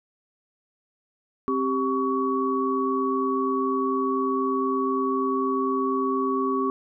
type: tone cluster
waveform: sine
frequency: 263.9 / 392.5 / 1124 Hz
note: C4 / G4 / C#6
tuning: +15 / +2 / +24 cents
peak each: -26 dBFS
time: 1.48-6.7 s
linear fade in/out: 0 ms
effects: none